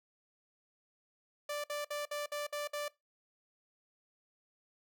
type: tone bursts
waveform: sawtooth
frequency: 587.3 Hz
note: D5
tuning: in tune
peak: -32 dBFS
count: 7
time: 1.49-2.882 s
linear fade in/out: 5 ms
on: 150 ms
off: 57 ms
effects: noise-tail reverb RT60 0.2 s tail -21 dB re dry